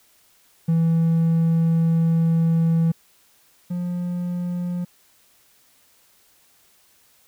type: tone pair in turn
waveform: triangle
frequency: 164.81 / 176.72 Hz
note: E3 / F3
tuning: 0 / +21 cents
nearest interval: minor second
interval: 121 cents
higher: second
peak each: -13 / -21 dBFS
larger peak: first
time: 0.68-2.92 / 3.7-4.85 s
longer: first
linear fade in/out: 10 ms
effects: tanh soft clip ceiling -9 dBFS + white hiss -58 dBFS RMS until 7.27 s